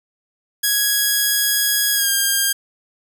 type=tone with pitch glide; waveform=5% pulse; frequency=1661.2 to 1608.3 Hz; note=G#6 to G6; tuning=0 to +44 cents; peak=-5 dBFS; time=0.63-2.53 s; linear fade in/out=10 ms; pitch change=-56 cents; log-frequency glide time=1.94-2.09 s; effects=none